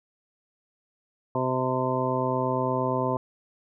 harmonic tone, 128.6 Hz, C3, 30 cents flat, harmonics 1 / 2 / 3 / 4 / 5 / 7 / 8, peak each -31 / -31 / -31 / -31 / -31 / -31 / -31 dBFS, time 1.35-3.17 s, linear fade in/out 2 ms, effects none

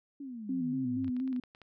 sine exponential sweep, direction down, 289.4 to 92 Hz, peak -39 dBFS, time 0.2-1.1 s, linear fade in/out 5 ms
sine tone with vibrato, 256.3 Hz, C4, 36 cents flat, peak -30 dBFS, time 0.49-1.4 s, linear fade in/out 5 ms, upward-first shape square, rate 4.2 Hz, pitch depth 43 cents each way
clicks, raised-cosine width 0.3 ms, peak -38 dBFS, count 10, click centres 1.045 / 1.08 / 1.166 / 1.2 / 1.277 / 1.329 / 1.363 / 1.437 / 1.549 / 1.617 s
effects none

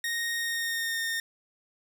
sawtooth tone with pitch glide, 1861 to 1831.1 Hz, A#6 to A#6, -3 to -31 cents, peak -25 dBFS, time 0.04-1.2 s, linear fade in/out 2 ms, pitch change -28 cents, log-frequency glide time 0.35-1 s, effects none

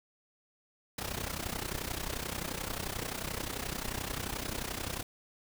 pink noise with amplitude modulation, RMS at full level -34 dBFS, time 0.98-5.03 s, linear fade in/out 5 ms, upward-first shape sine, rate 31.4 Hz, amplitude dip 80%, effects none

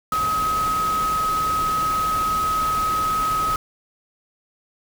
sine tone in noise, 1271 Hz, D#6, 36 cents sharp, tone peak -19 dBFS, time 0.12-3.56 s, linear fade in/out 2 ms, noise pink, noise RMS -31 dBFS, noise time 0.12-3.56 s, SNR +9 dB, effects none

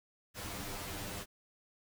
pink noise with comb filter, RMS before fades -42 dBFS, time 0.34-1.26 s, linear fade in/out 50 ms, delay 10 ms, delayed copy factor +0.95, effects none

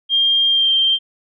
sine tone with pitch glide, 3205 to 3159 Hz, G7 to G7, +38 to +13 cents, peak -12 dBFS, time 0.09-0.99 s, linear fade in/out 50 ms, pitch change -25 cents, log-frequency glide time 0.48-0.71 s, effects none

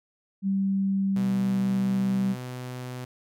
sine tone, 194.7 Hz, G3, 12 cents flat, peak -22 dBFS, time 0.42-2.36 s, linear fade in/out 50 ms
sawtooth tone with pitch glide, 124.2 to 125.79 Hz, B2 to B2, +10 to +32 cents, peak -30 dBFS, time 1.16-3.05 s, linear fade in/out 5 ms, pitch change +22 cents, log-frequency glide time 1.63-2.08 s
effects none

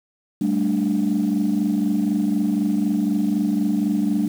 sine chord, G suspended second, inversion none, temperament equal, 196 / 220 / 293.7 Hz, G3 / A3 / D4, 0 / 0 / 0 cents, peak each -21 dBFS, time 0.41-4.28 s, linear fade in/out 5 ms, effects tanh soft clip ceiling -12 dBFS + 7-bit

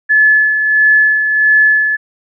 sine tone with tremolo, 1722 Hz, A6, 38 cents flat, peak -5 dBFS, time 0.09-1.97 s, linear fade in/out 20 ms, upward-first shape sine, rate 1.5 Hz, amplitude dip 50%, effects none

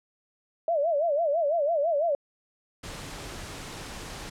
sine tone with vibrato, 622.3 Hz, D#5, in tune, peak -22 dBFS, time 0.68-2.15 s, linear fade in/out 2 ms, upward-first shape sine, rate 6 Hz, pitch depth 180 cents each way
pink noise, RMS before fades -39 dBFS, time 2.83-4.3 s, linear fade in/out 10 ms
effects low-pass 9000 Hz 12 dB/octave

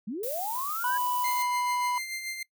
sine linear sweep, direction up, 185 to 1661.2 Hz, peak -31 dBFS, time 0.07-0.98 s, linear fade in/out 10 ms
violet noise, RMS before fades -36 dBFS, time 0.23-1.43 s, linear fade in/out 5 ms
triangle tone, 987.8 Hz, B5, in tune, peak -25 dBFS, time 0.84-1.98 s, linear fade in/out 2 ms
sawtooth tone with tremolo, 2093 Hz, C7, in tune, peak -28 dBFS, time 1.24-2.43 s, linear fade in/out 5 ms, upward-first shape sine, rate 6.9 Hz, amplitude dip 50%
effects noise-tail reverb RT60 0.1 s tail -21 dB re dry

